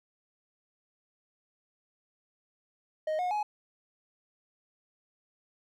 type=tone with pitch steps; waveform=triangle; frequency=622.3 / 723.1 / 840.3 Hz; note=D#5 / F#5 / G#5; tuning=0 / -40 / +20 cents; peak=-26 dBFS; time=3.07-3.43 s; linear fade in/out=5 ms; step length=120 ms; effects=none